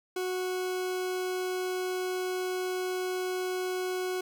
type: tone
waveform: 40% pulse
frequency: 368 Hz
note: F#4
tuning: 9 cents flat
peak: -29 dBFS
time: 0.16-4.21 s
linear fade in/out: 5 ms
effects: none